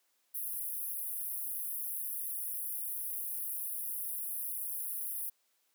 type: high-pass noise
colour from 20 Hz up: pink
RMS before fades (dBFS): -38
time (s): 0.34-5.3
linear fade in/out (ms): 10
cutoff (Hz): 10000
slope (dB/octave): 96
effects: white hiss -75 dBFS RMS until 5.74 s + high-pass 300 Hz 12 dB/octave